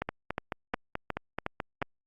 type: two click trains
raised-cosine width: 0.5 ms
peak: -16 / -15 dBFS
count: 9 / 6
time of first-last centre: 0.09-1.818 / 0.02-1.825 s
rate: 4.63 / 2.77 Hz
effects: Opus 48 kbps